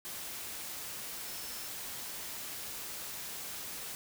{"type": "tone in noise", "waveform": "sine", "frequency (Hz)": 5320, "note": "E8", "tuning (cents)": 15, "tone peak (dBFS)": -50, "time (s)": [1.26, 1.68], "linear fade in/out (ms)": 0, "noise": "white", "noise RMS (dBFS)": -42, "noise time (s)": [0.05, 3.95], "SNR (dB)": -11, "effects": []}